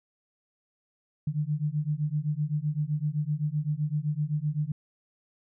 sine beating tone pair, 146.3 / 154.1 Hz, D3 / D#3, -6 / -16 cents, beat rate 7.8 Hz, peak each -29 dBFS, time 1.27-4.72 s, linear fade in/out 5 ms, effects none

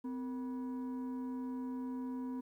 sine tone with frequency modulation, 256.3 Hz, C4, 36 cents flat, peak -36 dBFS, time 0.04-2.41 s, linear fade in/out 10 ms, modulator 717 Hz, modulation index 0.38, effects tanh soft clip ceiling -34 dBFS + 12-bit

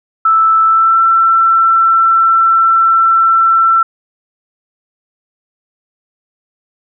sine tone with pitch glide, 1318.5 to 1341.5 Hz, E6 to E6, 0 to +30 cents, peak -6 dBFS, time 0.25-3.83 s, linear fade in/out 5 ms, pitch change +30 cents, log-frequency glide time 0.65-0.99 s, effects none

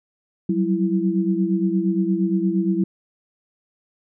sine tone cluster, 184.8 / 193.4 / 332 Hz, F#3 / G3 / E4, -2 / -23 / +12 cents, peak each -22 dBFS, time 0.49-2.84 s, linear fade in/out 5 ms, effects none

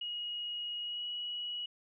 sine tone with pitch glide, 2891 to 2920 Hz, F#7 to F#7, -41 to -24 cents, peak -36 dBFS, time 0.01-1.66 s, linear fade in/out 5 ms, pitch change +17 cents, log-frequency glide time 0.82-1.05 s, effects none

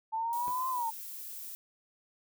sine exponential two-way sweep, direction up then down, 880 to 1046.5 to 885 Hz, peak -30 dBFS, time 0.12-0.91 s, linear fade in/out 20 ms, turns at 0.69 s
violet noise, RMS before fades -43 dBFS, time 0.33-1.55 s, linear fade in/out 0 ms
10% pulse tone with exponential decay, 95 Hz, F#2, 46 cents sharp, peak -36 dBFS, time 0.47-0.55 s, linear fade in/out 5 ms, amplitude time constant 17 ms
effects none

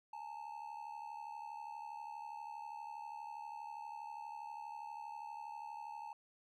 triangle ring-modulated tone, 876 Hz, A5, 8 cents flat, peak -40 dBFS, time 0.13-6.13 s, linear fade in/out 2 ms, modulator 36.2 Hz, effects none

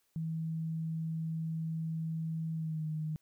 sine tone with pitch glide, 161.4 to 155.45 Hz, E3 to D#3, -36 to -1 cents, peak -33 dBFS, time 0.16-3.16 s, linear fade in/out 0 ms, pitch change -65 cents, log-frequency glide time 2.54-2.86 s, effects white hiss -75 dBFS RMS until 3.21 s

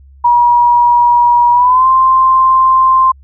sine tone with pitch glide, 960 to 1046.9 Hz, B5 to C6, -49 to +1 cents, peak -5 dBFS, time 0.24-3.12 s, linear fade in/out 10 ms, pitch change +150 cents, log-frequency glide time 1.52-1.87 s, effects added 68 Hz sine -37 dBFS peak until 3.23 s

